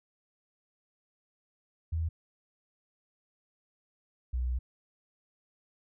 sine tone pair in turn, 81.5 / 62.03 Hz, E2 / B1, -19 / +8 cents, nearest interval perfect fourth, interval 473 cents, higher first, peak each -28 dBFS, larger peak neither, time 1.92-2.09 / 4.33-4.59 s, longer second, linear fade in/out 10 ms, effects none

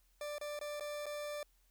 40% pulse tone with dropouts, 590 Hz, D5, 8 cents sharp, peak -39 dBFS, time 0.21-1.43 s, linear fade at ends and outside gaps 2 ms, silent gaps 0.383-0.412 / 0.591-0.612 / 0.798-0.807 / 1.058-1.064 s, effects added 42 Hz sine -69 dBFS peak until 1.7 s + white hiss -75 dBFS RMS until 1.7 s

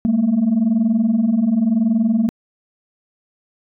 sine tone pair together, 207.7 / 228.6 Hz, G#3 / A#3, 0 / -34 cents, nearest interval major second, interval 166 cents, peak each -17 / -13 dBFS, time 0.05-2.29 s, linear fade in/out 0 ms, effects tanh soft clip ceiling -10 dBFS

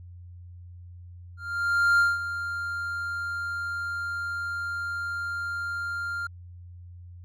triangle tone with ADSR envelope, 1396.9 Hz, F6, in tune, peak -15 dBFS, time 1.37-6.27 s, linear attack 620 ms, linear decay 190 ms, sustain -12 dB, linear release 4 ms, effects added 88 Hz sine -42 dBFS peak until 7.24 s

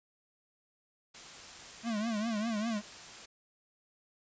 white noise, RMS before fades -48 dBFS, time 1.14-3.26 s, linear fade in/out 10 ms
square tone with vibrato, 220 Hz, A3, in tune, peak -32 dBFS, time 1.83-2.82 s, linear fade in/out 50 ms, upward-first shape triangle, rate 5 Hz, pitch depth 140 cents each way
effects resampled to 16000 Hz

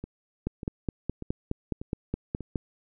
two click trains, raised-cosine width 3 ms, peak -23 / -15 dBFS, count 5 / 11, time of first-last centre 0.04-2.407 / 0.47-2.558 s, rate 1.69 / 4.79 Hz, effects none

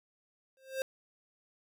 square tone with exponential growth, 530 Hz, C5, 22 cents sharp, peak -29 dBFS, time 0.57-0.82 s, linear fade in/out 1 ms, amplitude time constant 54 ms, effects none

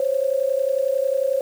sine tone pair together, 523.3 / 554.4 Hz, C5 / C#5, 0 / 0 cents, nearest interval minor second, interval 100 cents, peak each -21 / -21 dBFS, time 0-1.41 s, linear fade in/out 2 ms, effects 7-bit

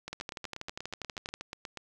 two click trains, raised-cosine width 0.2 ms, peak -22 / -20 dBFS, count 15 / 16, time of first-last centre 0.08-1.773 / 0.13-1.34 s, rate 8.27 / 12.4 Hz, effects none

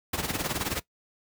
pink noise with tremolo, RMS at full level -27 dBFS, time 0.13-0.8 s, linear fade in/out 5 ms, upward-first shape sine, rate 19 Hz, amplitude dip 75%, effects noise-tail reverb RT60 0.1 s tail -19 dB re dry + high-pass 60 Hz 12 dB/octave

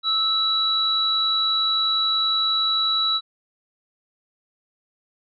sine tone pair together, 1307 / 3917 Hz, E6 / B7, -15 / -15 cents, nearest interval octave + perfect fifth, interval 1900 cents, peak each -26 / -19 dBFS, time 0.03-3.21 s, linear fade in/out 50 ms, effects none

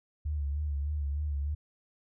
sine tone with vibrato, 72.8 Hz, D2, 15 cents flat, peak -29 dBFS, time 0.25-1.55 s, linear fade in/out 10 ms, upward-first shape sine, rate 3.3 Hz, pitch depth 62 cents each way, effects none

